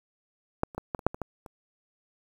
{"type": "clicks", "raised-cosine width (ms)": 1, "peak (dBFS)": [-10, -29, -19, -15, -28, -6, -23, -18, -29], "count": 9, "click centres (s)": [0.634, 0.748, 0.78, 0.948, 0.992, 1.066, 1.145, 1.217, 1.462], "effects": ["8-bit"]}